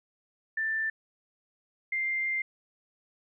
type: tone pair in turn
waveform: sine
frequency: 1774 / 2098 Hz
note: A6 / C7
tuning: +14 / +4 cents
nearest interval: minor third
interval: 290 cents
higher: second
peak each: -27 dBFS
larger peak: neither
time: 0.57-0.9 / 1.92-2.42 s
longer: second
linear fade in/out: 5 ms
effects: none